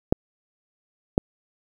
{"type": "clicks", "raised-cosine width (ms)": 2, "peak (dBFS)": -3, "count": 2, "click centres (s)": [0.125, 1.179], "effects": ["7-bit"]}